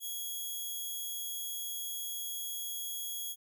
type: tone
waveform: 5% pulse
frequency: 3322 Hz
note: G#7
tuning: in tune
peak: -28 dBFS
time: 0-3.36 s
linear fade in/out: 50 ms
effects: none